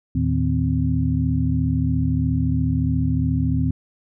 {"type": "tone cluster", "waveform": "sine", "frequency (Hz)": [79.2, 113.3, 156.3, 258.2], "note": ["D#2", "A#2", "D#3", "C4"], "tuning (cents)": [31, -49, 8, -23], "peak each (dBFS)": -23, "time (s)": [0.15, 3.71], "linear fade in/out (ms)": 5, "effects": []}